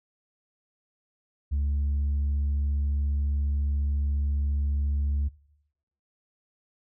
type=tone; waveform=sine; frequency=71.4 Hz; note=D2; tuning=48 cents flat; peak=-21 dBFS; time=1.51-5.29 s; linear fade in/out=20 ms; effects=noise-tail reverb RT60 0.8 s tail -22 dB re dry + tanh soft clip ceiling -22 dBFS